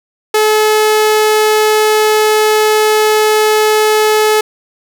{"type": "tone", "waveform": "sawtooth", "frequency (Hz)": 429.5, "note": "A4", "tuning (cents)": -42, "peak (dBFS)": -4, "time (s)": [0.34, 4.41], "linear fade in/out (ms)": 5, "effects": []}